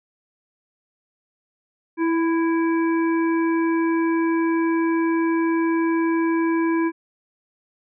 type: harmonic tone with a mistuned harmonic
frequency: 329.6 Hz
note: E4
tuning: in tune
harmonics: 1 / 3 / 5 / 7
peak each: -18 / -28 / -32 / -35 dBFS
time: 1.97-6.92 s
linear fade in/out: 50 ms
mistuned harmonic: 3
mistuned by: +16 cents
effects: none